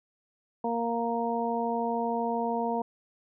harmonic tone, 233.1 Hz, A#3, in tune, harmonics 1 / 2 / 3 / 4, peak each -32 / -32 / -32 / -32 dBFS, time 0.64-2.82 s, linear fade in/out 5 ms, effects none

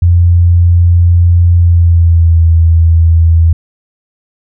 sine tone with pitch glide, 86.7 to 82.45 Hz, F2 to E2, -12 to +1 cents, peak -3 dBFS, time 0.02-3.53 s, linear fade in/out 5 ms, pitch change -87 cents, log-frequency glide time 1.55-2.43 s, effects none

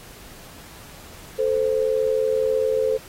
sine tone pair together, 440 / 520.2 Hz, A4 / C5, 0 / -10 cents, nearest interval minor third, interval 290 cents, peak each -21 dBFS, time 1.38-2.98 s, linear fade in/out 20 ms, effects pink hiss -44 dBFS RMS until 3.08 s + AAC 48 kbps

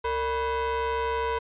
square ring-modulated tone, 262.1 Hz, C4, 3 cents sharp, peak -23 dBFS, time 0.04-1.39 s, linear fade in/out 10 ms, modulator 720 Hz, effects resampled to 8000 Hz

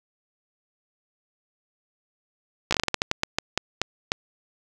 slowing click train, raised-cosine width 0.2 ms, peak -4 dBFS, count 15, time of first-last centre 2.71-4.119 s, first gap 15 ms, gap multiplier 1.26, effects none

